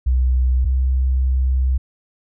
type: tone pair in turn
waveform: sine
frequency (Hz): 63.3 / 64.74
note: B1 / C2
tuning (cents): +43 / -18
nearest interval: unison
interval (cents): 39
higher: second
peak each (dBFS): -13 / -14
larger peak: first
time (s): 0.06-0.65 / 0.65-1.78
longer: second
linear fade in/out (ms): 10
effects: none